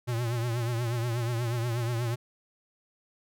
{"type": "tone with vibrato", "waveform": "square", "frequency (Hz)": 118.5, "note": "A#2", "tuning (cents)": 29, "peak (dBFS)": -28, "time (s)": [0.07, 2.16], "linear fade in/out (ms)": 20, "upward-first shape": "triangle", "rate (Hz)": 8.3, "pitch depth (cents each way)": 92, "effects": []}